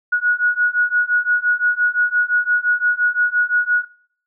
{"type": "beating tone pair", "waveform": "sine", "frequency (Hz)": [1454, 1459.8], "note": ["F#6", "F#6"], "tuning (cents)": [-31, -24], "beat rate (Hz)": 5.8, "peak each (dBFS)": -18, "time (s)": [0.12, 3.85], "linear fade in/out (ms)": 10, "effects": ["noise-tail reverb RT60 0.6 s tail -22 dB re dry"]}